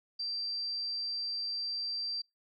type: tone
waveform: sine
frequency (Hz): 4699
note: D8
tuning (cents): 0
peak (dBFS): -33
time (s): 0.19-2.22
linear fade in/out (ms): 10
effects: noise-tail reverb RT60 0.2 s tail -26 dB re dry